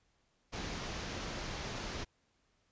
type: low-pass noise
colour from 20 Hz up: pink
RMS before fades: -41 dBFS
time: 0.52-2.05 s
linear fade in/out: 20 ms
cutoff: 6700 Hz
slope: 48 dB/octave
effects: pink hiss -75 dBFS RMS until 2.71 s + resampled to 16000 Hz

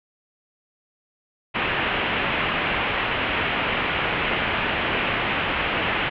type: low-pass noise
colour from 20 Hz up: white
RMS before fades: -24 dBFS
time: 1.54-6.1 s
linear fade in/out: 20 ms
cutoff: 3000 Hz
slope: 48 dB/octave
effects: none

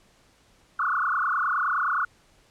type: tone with frequency modulation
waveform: sine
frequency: 1284 Hz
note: E6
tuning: 46 cents flat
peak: -22 dBFS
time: 0.79-2.05 s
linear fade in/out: 5 ms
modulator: 29.6 Hz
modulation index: 6.6
effects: pink hiss -60 dBFS RMS until 2.5 s + low-pass 9000 Hz 12 dB/octave

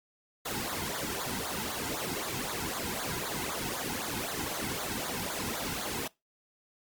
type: noise with flanger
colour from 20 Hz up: pink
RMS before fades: -35 dBFS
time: 0.45-6.08 s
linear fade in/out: 10 ms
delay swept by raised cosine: 0.36 to 1.76 ms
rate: 3.9 Hz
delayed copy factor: -0.95
effects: noise-tail reverb RT60 0.2 s tail -21 dB re dry + Opus 48 kbps

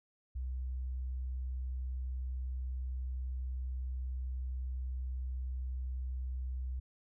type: tone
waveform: sine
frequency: 63.7 Hz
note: C2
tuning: 46 cents flat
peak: -35 dBFS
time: 0.35-6.8 s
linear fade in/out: 10 ms
effects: none

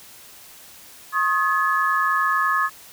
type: tone cluster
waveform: sine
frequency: 1085 / 1254 / 1706 Hz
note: C#6 / D#6 / G#6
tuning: -37 / +13 / +46 cents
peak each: -22 dBFS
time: 1.12-2.7 s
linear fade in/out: 50 ms
effects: white hiss -45 dBFS RMS until 2.92 s

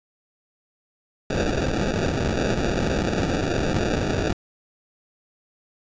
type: noise with sample-and-hold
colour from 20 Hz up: blue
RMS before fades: -23 dBFS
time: 1.3-4.33 s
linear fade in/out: 5 ms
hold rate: 1050 Hz
effects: resampled to 16000 Hz

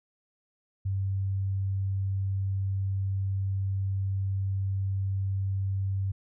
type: tone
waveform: sine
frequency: 97 Hz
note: G2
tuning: 18 cents flat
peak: -26 dBFS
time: 0.85-6.12 s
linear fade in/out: 10 ms
effects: none

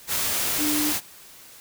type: tone in noise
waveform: sine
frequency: 299.6 Hz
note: D4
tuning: 35 cents sharp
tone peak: -24 dBFS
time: 0.57-0.94 s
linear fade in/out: 50 ms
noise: white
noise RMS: -25 dBFS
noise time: 0.07-1.01 s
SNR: -2 dB
effects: white hiss -47 dBFS RMS until 1.6 s

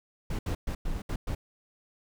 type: noise bursts at uneven times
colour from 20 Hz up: brown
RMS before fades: -31 dBFS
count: 6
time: 0.3-0.39 / 0.46-0.55 / 0.67-0.75 / 0.85-1.02 / 1.09-1.16 / 1.27-1.35 s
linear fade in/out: 5 ms
effects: none

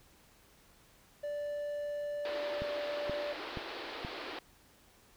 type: tone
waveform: triangle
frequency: 585 Hz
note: D5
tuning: 7 cents flat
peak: -33 dBFS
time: 1.23-3.33 s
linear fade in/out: 10 ms
type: band-pass noise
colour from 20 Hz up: pink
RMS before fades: -43 dBFS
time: 2.25-4.39 s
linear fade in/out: 2 ms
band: 290 to 4600 Hz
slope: 48 dB/octave
type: click train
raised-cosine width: 3 ms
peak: -26 dBFS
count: 4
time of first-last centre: 2.62-4.049 s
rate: 2.1 Hz
effects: pink hiss -63 dBFS RMS until 5.16 s

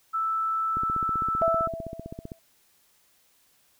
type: tone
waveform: sine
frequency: 1318.5 Hz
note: E6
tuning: in tune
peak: -24 dBFS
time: 0.13-1.68 s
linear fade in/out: 20 ms
type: click train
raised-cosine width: 3 ms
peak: -23 dBFS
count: 25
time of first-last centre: 0.77-2.318 s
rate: 15.5 Hz
type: tone with exponential decay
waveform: sine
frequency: 661 Hz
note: E5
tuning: 5 cents sharp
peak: -19 dBFS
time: 1.42-2.39 s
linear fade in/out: 0 ms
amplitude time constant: 210 ms
effects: white hiss -64 dBFS RMS until 3.79 s

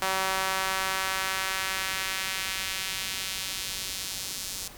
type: tone with high-pass filter sweep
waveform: sawtooth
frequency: 190 Hz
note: F#3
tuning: 46 cents sharp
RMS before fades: -31 dBFS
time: 0.02-4.68 s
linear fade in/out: 2 ms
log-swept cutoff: 840 to 5300 Hz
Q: 0.99
effects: pink hiss -46 dBFS RMS until 4.77 s

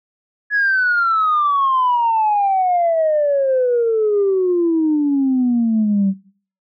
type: exponential sweep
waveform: sine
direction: down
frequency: 1697 to 190 Hz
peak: -12 dBFS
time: 0.5-6.14 s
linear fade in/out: 50 ms
effects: noise-tail reverb RT60 0.5 s tail -20 dB re dry + tanh soft clip ceiling -9 dBFS

